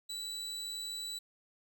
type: tone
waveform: 35% pulse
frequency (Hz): 3951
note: B7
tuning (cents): 0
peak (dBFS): -36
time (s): 0.09-1.19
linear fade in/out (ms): 10
effects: none